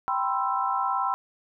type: chord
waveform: sine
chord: C major seventh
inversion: second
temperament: equal with one note detuned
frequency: 784 / 987.8 / 1046.5 / 1327.7 Hz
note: G5 / B5 / C6 / E6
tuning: 0 / 0 / 0 / +12 cents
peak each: -29 dBFS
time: 0.08-1.14 s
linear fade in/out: 0 ms
effects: none